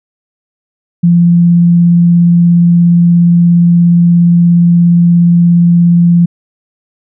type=tone with vibrato; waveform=sine; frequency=172.2 Hz; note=F3; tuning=24 cents flat; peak=-3 dBFS; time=1.03-6.26 s; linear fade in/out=10 ms; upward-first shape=triangle; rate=17 Hz; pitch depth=9 cents each way; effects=none